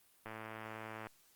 click train, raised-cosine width 0.5 ms, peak -30 dBFS, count 90, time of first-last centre 0.26-1.069 s, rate 110 Hz, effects white hiss -68 dBFS RMS until 1.35 s + Opus 32 kbps

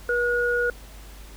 sine tone pair together, 482 / 1445.8 Hz, B4 / F#6, -42 / -40 cents, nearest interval octave + perfect fifth, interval 1902 cents, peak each -23 dBFS, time 0.09-0.7 s, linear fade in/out 2 ms, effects added 50 Hz sine -41 dBFS peak until 1.36 s + pink hiss -48 dBFS RMS until 1.36 s

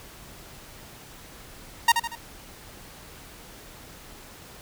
sawtooth tone with echo, 931 Hz, A#5, 2 cents flat, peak -10 dBFS, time 1.88-1.92 s, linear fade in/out 5 ms, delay 78 ms, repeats 3, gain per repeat -7 dB, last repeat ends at 2.154 s, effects pink hiss -46 dBFS RMS until 4.61 s

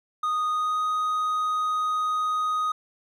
triangle tone with pitch glide, 1238 to 1248.1 Hz, D#6 to D#6, -9 to +5 cents, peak -21 dBFS, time 0.23-2.72 s, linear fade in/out 5 ms, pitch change +14 cents, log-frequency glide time 0.5-0.82 s, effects none

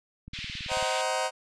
click train, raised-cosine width 5 ms, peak -30 dBFS, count 11, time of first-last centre 0.28-0.826 s, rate 18.3 Hz
white band-pass noise, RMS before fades -38 dBFS, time 0.33-1.02 s, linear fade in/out 10 ms, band 2100 to 3700 Hz, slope 24 dB/octave
sawtooth chord, C half-diminished seventh, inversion none, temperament just, 523.3 / 627.9 / 753.5 / 941.9 Hz, C5 / Eb5 / Gb5 / Bb5, 0 / +16 / +31 / +18 cents, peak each -28 dBFS, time 0.68-1.31 s, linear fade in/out 50 ms
effects resampled to 22050 Hz

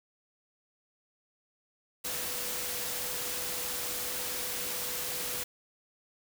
sine tone in noise, 493.9 Hz, B4, in tune, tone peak -46 dBFS, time 2.04-5.44 s, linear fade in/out 10 ms, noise white, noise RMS -35 dBFS, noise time 2.04-5.44 s, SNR -14 dB, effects none

